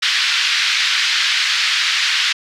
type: band-pass noise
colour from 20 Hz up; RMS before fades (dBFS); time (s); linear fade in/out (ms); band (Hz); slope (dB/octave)
white; -17; 0.02-2.33; 10; 1500 to 4500; 24
effects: none